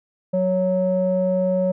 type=tone with low-pass filter; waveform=square; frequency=184.9 Hz; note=F#3; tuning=1 cent flat; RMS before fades=-20 dBFS; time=0.33-1.72 s; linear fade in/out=10 ms; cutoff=560 Hz; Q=4.8; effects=none